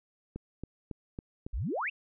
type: click train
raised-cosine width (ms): 3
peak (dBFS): -25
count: 5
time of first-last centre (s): 0.36-1.465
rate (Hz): 3.62
type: exponential sweep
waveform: sine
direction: up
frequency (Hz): 39.29 to 2915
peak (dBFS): -30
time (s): 1.53-1.9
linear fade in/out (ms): 10
effects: none